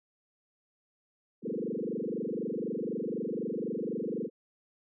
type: tone with frequency modulation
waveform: sine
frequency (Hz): 339.9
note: F4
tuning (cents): -47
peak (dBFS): -31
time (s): 1.42-4.3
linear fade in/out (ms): 50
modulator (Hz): 24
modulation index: 6.2
effects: none